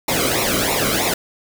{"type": "noise with flanger", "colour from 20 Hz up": "pink", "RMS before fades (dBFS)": -19, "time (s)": [0.08, 1.14], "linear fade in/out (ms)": 5, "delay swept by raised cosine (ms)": [0.63, 1.15], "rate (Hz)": 3.1, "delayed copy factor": -0.8, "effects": []}